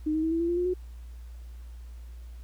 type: tone with pitch steps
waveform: sine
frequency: 307.2 / 314.7 / 322.5 / 330.4 / 338.5 / 346.8 / 355.3 / 364.1 Hz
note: D#4 / D#4 / E4 / E4 / E4 / F4 / F4 / F#4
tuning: -22 / +20 / -38 / +4 / +46 / -12 / +30 / -28 cents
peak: -24 dBFS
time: 0.06-0.74 s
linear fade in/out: 10 ms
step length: 85 ms
effects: added 59 Hz sine -40 dBFS peak until 2.43 s + pink hiss -62 dBFS RMS until 2.43 s